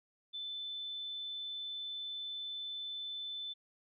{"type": "tone", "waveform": "sine", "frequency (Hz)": 3520, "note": "A7", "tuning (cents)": 0, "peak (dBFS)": -39, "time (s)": [0.33, 3.54], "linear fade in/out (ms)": 20, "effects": []}